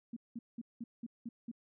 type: tone bursts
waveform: sine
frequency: 233.1 Hz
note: A#3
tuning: in tune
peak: -39 dBFS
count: 7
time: 0.13-1.515 s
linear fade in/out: 5 ms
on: 35 ms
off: 190 ms
effects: none